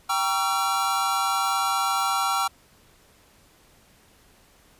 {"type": "chord", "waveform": "square", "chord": "G diminished seventh", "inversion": "none", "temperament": "just", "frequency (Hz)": [784, 940.8, 1128.9, 1354.7], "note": ["G5", "Bb5", "Db6", "Fb6"], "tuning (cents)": [0, 16, 31, 47], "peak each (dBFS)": [-28, -31, -30, -26], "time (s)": [0.09, 2.48], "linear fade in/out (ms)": 10, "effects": ["pink hiss -57 dBFS RMS until 4.79 s", "resampled to 32000 Hz"]}